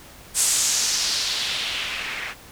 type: noise with low-pass filter sweep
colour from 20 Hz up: blue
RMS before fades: -24 dBFS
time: 0.34-2.35 s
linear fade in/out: 50 ms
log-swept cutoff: 8800 to 1900 Hz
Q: 2.1
effects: pink hiss -45 dBFS RMS until 2.51 s